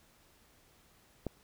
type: click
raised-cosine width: 2 ms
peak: -21 dBFS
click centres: 1.267 s
effects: pink hiss -65 dBFS RMS until 1.43 s